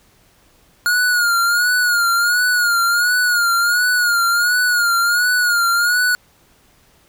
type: tone with vibrato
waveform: square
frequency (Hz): 1432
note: F6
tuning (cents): +43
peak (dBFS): -14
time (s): 0.86-6.15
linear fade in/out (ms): 0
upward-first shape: sine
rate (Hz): 1.4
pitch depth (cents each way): 64
effects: pink hiss -54 dBFS RMS until 7.08 s